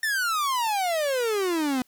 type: exponential sweep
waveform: 45% pulse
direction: down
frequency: 1820 to 246.9 Hz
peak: -23 dBFS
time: 0.03-1.82 s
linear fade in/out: 2 ms
effects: white hiss -64 dBFS RMS until 1.87 s